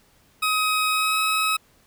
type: tone with pitch glide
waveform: 20% pulse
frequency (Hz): 1264 to 1279.4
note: D#6 to D#6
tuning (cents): +27 to +48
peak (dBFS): -15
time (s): 0.42-1.57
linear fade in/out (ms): 10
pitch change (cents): +21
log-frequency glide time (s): 0.9-1.18
effects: pink hiss -59 dBFS RMS until 1.86 s